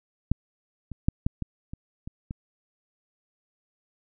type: clicks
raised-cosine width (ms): 5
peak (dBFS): -9 / -24 / -8 / -11 / -17 / -24 / -24 / -21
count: 8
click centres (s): 0.316 / 0.917 / 1.085 / 1.265 / 1.423 / 1.735 / 2.075 / 2.309
effects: none